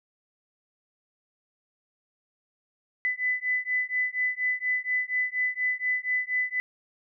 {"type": "beating tone pair", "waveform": "sine", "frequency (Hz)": [2000, 2004.2], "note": ["B6", "B6"], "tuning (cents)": [21, 25], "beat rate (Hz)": 4.2, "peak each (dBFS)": -28, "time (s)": [3.05, 6.6], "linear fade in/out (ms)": 0, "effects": []}